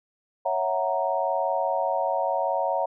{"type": "chord", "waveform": "sine", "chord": "F# dominant seventh", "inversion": "second", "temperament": "equal", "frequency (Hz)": [554.4, 659.3, 740, 932.3], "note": ["C#5", "E5", "F#5", "A#5"], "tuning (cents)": [0, 0, 0, 0], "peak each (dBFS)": -28, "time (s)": [0.45, 2.86], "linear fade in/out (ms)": 10, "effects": []}